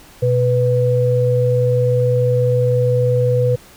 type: tone pair together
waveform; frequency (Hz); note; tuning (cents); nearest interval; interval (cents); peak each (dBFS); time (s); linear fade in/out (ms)
sine; 123.06 / 495.1; B2 / B4; -6 / +4; 2 octaves; 2410; -15; 0.22-3.56; 10
effects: pink hiss -44 dBFS RMS until 3.76 s